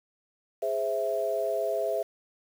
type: chord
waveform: sine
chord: Ab augmented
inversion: none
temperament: equal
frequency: 415.3 / 523.3 / 659.3 Hz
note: Ab4 / C5 / E5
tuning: 0 / 0 / 0 cents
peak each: -32 / -32 / -28 dBFS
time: 0.62-2.03 s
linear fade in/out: 10 ms
effects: 8-bit